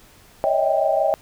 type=tone cluster; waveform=sine; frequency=561 / 625 / 651 / 788 Hz; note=C#5 / D#5 / E5 / G5; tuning=+21 / +8 / -22 / +9 cents; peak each=-22 dBFS; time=0.44-1.14 s; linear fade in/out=0 ms; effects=pink hiss -50 dBFS RMS until 1.21 s